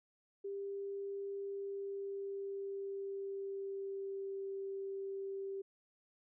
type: tone with pitch glide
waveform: sine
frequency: 397.2 to 390.8 Hz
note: G4 to G4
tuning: +23 to -5 cents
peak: -39 dBFS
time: 0.44-5.62 s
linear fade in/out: 10 ms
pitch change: -28 cents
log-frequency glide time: 1.36-4.46 s
effects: none